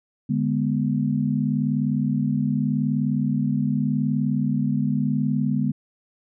sine chord, G# diminished, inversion second, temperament equal, 146.83 / 207.7 / 246.9 Hz, D3 / G#3 / B3, 0 / 0 / 0 cents, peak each -24 dBFS, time 0.29-5.72 s, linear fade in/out 10 ms, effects none

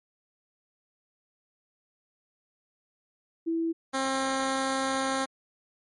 sine / 10% pulse tone pair in turn, 329.6 / 266.9 Hz, E4 / C4, 0 / +35 cents, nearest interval major third, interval 365 cents, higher first, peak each -25 / -18 dBFS, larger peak second, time 3.46-3.73 / 3.93-5.26 s, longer second, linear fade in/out 20 ms, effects MP3 48 kbps

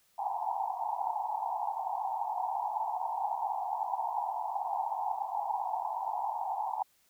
white band-pass noise, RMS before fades -34 dBFS, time 0.18-6.83 s, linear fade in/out 10 ms, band 730 to 940 Hz, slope 96 dB/octave, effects white hiss -69 dBFS RMS until 7.09 s

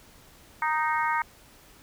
harmonic tone, 310.4 Hz, D#4, 4 cents flat, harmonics 3 / 4 / 5 / 6 / 7, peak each -26 / -30 / -32 / -33 / -34 dBFS, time 0.62-1.22 s, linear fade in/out 2 ms, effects pink hiss -54 dBFS RMS until 1.82 s

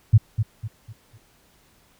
sine tone with echo, 109 Hz, A2, 16 cents flat, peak -8 dBFS, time 0.13-0.18 s, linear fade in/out 10 ms, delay 250 ms, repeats 4, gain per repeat -9 dB, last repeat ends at 1.18 s, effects pink hiss -59 dBFS RMS until 1.99 s

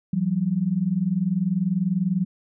sine tone pair together, 169.91 / 190 Hz, F3 / F#3, -47 / +46 cents, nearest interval major second, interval 193 cents, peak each -24 / -22 dBFS, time 0.13-2.25 s, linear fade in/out 5 ms, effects none

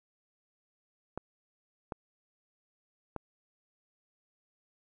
clicks, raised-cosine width 1 ms, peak -22 dBFS, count 3, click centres 1.176 / 1.922 / 3.163 s, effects none

